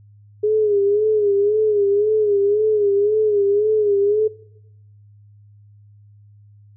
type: tone with vibrato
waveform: sine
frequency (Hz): 415.7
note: G#4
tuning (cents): +2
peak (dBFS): -14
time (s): 0.43-4.28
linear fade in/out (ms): 10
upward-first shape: sine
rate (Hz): 1.9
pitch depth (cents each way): 75
effects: noise-tail reverb RT60 0.8 s tail -19 dB re dry + added 103 Hz sine -45 dBFS peak until 6.76 s